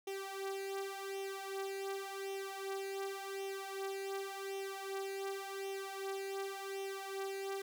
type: tone with flanger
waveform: sawtooth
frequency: 390.4 Hz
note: G4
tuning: 7 cents flat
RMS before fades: -42 dBFS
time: 0.07-7.62 s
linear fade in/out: 5 ms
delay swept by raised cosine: 0.33 to 3.03 ms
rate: 0.89 Hz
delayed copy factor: +0.75
effects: 12-bit